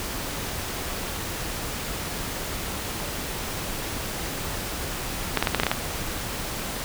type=clicks; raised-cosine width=0.3 ms; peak=-4 dBFS; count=8; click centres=5.373 / 5.426 / 5.472 / 5.547 / 5.599 / 5.634 / 5.667 / 5.715 s; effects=pink hiss -31 dBFS RMS until 6.84 s